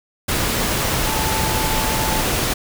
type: tone in noise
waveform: sine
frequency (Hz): 877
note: A5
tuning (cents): -6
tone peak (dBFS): -25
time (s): 1.06-2.21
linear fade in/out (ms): 10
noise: pink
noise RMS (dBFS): -20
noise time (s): 0.28-2.54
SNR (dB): -8
effects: none